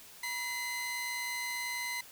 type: tone pair together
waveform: sawtooth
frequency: 965.7 / 2050 Hz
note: B5 / C7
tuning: -39 / -36 cents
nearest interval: octave + minor second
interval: 1303 cents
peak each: -38 / -32 dBFS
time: 0.23-2.01 s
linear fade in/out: 5 ms
effects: white hiss -53 dBFS RMS until 2.11 s